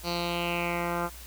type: tone with low-pass filter sweep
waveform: 10% pulse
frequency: 172.7 Hz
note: F3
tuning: 19 cents flat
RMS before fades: -30 dBFS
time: 0.03-1.1 s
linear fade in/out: 50 ms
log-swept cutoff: 4800 to 1400 Hz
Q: 3.8
effects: added 60 Hz sine -45 dBFS peak until 1.26 s + white hiss -47 dBFS RMS until 1.26 s